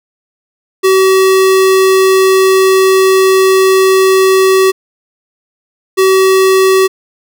square tone pair in turn, 380.4 / 380.4 Hz, F#4 / F#4, +48 / +48 cents, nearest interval unison, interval 0 cents, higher neither, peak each -6 dBFS, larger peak neither, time 0.83-4.72 / 5.97-6.88 s, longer first, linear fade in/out 20 ms, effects none

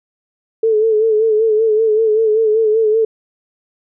sine tone with vibrato, 437.7 Hz, A4, 9 cents flat, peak -10 dBFS, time 0.63-3.05 s, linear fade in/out 5 ms, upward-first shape sine, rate 5.2 Hz, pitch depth 55 cents each way, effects none

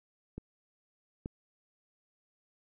clicks, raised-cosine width 3 ms, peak -27 / -24 dBFS, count 2, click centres 0.38 / 1.259 s, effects none

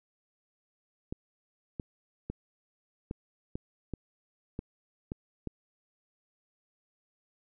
clicks, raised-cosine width 3 ms, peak -22 dBFS, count 9, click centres 1.125 / 1.798 / 2.3 / 3.111 / 3.555 / 3.937 / 4.591 / 5.119 / 5.473 s, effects none

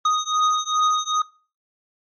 square beating tone pair, 1244.5 / 1247 Hz, D#6 / D#6, 0 / +3 cents, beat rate 2.5 Hz, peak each -22 dBFS, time 0.05-1.22 s, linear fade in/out 5 ms, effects noise-tail reverb RT60 0.4 s tail -23 dB re dry + MP3 32 kbps

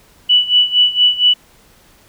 sine tone with tremolo, 2960 Hz, F#7, in tune, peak -6 dBFS, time 0.29-1.34 s, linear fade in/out 10 ms, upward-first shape sine, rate 4.3 Hz, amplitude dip 85%, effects pink hiss -49 dBFS RMS until 2.08 s

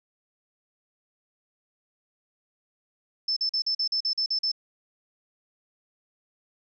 sine tone bursts, 5274 Hz, E8, in tune, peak -23 dBFS, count 10, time 3.28-4.517 s, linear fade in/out 5 ms, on 85 ms, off 43 ms, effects none

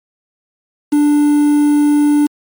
triangle tone with quantisation, 293.7 Hz, D4, in tune, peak -6 dBFS, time 0.92-2.27 s, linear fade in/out 10 ms, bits 5, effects MP3 96 kbps

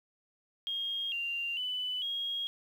sine tone with pitch steps, 3246 / 2782 / 2994 / 3275 Hz, G#7 / F7 / F#7 / G#7, -40 / -7 / +20 / -25 cents, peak -32 dBFS, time 0.67-2.47 s, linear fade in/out 0 ms, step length 450 ms, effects 10-bit

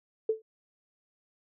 sine tone with exponential decay, 440 Hz, A4, in tune, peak -20 dBFS, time 0.29-0.42 s, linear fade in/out 5 ms, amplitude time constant 28 ms, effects none

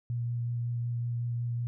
sine tone with vibrato, 119.2 Hz, A#2, 39 cents sharp, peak -29 dBFS, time 0.1-1.67 s, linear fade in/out 0 ms, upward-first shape sine, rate 5.4 Hz, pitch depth 11 cents each way, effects none

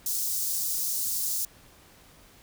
white high-pass noise, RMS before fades -29 dBFS, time 0.06-1.45 s, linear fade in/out 2 ms, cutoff 5100 Hz, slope 24 dB/octave, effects pink hiss -55 dBFS RMS until 2.42 s

